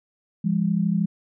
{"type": "tone pair together", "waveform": "sine", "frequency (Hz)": [170.96, 203.9], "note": ["F3", "G#3"], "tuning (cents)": [-37, -32], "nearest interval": "minor third", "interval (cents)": 305, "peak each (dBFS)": -22, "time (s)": [0.44, 1.06], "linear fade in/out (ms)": 10, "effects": []}